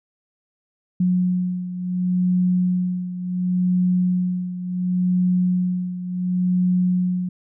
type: beating tone pair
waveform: sine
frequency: 180.9 / 181.6 Hz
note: F#3 / F#3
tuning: -39 / -32 cents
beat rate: 0.7 Hz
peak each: -19 / -24 dBFS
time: 1-7.29 s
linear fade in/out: 5 ms
effects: none